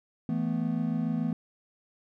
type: chord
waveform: triangle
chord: E suspended fourth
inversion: none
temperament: equal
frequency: 164.81 / 220 / 246.9 Hz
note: E3 / A3 / B3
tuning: 0 / 0 / 0 cents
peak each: -29 / -29 / -29 dBFS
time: 0.29-1.33 s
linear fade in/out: 2 ms
effects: none

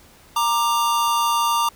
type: tone pair together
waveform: square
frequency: 932.3 / 1185.2 Hz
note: A#5 / D6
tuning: 0 / +15 cents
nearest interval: major third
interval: 415 cents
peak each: -21 dBFS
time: 0.36-1.69 s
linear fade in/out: 5 ms
effects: pink hiss -50 dBFS RMS until 1.75 s

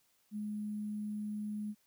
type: tone with sample-and-hold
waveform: sine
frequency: 210 Hz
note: G#3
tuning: 19 cents sharp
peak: -36 dBFS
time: 0.31-1.75 s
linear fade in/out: 50 ms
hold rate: 11025 Hz
effects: white hiss -73 dBFS RMS until 1.86 s

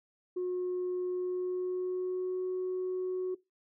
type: tone with pitch glide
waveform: sine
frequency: 362.5 to 368.8 Hz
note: F#4 to F#4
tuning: -35 to -6 cents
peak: -29 dBFS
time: 0.36-3.35 s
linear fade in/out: 10 ms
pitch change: +29 cents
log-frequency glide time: 1.08-2.44 s
effects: noise-tail reverb RT60 0.2 s tail -20 dB re dry + tanh soft clip ceiling -28 dBFS

